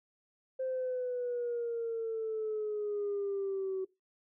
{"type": "exponential sweep", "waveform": "sine", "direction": "down", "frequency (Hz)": [523.3, 376.8], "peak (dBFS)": -31, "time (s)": [0.59, 3.85], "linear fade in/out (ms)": 10, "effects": ["noise-tail reverb RT60 0.2 s tail -20 dB re dry", "tanh soft clip ceiling -28 dBFS"]}